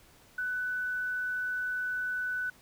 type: tone with quantisation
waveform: sine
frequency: 1495 Hz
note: F#6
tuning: 17 cents sharp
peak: -30 dBFS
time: 0.38-2.5 s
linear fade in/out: 5 ms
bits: 10
effects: pink hiss -59 dBFS RMS until 2.61 s